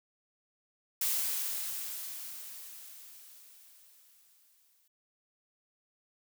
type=noise with exponential decay; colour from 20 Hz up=blue; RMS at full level=-30 dBFS; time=1.01-4.88 s; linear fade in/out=5 ms; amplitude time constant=840 ms; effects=none